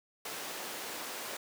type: high-pass noise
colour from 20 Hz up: pink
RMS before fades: -41 dBFS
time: 0.25-1.37 s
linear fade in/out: 5 ms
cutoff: 400 Hz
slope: 12 dB/octave
effects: none